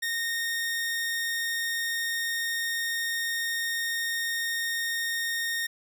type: tone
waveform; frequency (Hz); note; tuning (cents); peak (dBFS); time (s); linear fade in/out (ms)
sawtooth; 1846; A#6; -17; -24; 0.02-5.67; 10
effects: none